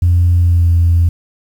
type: tone with pitch glide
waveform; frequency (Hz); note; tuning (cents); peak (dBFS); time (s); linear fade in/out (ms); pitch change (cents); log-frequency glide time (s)
sine; 87.31 to 85.12; F2 to F2; 0 to -44; -6; 0.02-1.09; 5; -44; 0.37-0.71
effects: tanh soft clip ceiling -4 dBFS + 7-bit